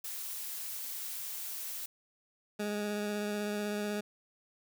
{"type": "noise", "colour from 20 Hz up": "blue", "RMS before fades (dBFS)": -40, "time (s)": [0.04, 1.86], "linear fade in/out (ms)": 5}
{"type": "tone with vibrato", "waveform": "20% pulse", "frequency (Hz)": 207.7, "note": "G#3", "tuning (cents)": 0, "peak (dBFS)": -28, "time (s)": [2.59, 4.01], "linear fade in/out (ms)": 10, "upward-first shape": "triangle", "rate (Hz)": 16, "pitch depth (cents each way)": 17}
{"effects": []}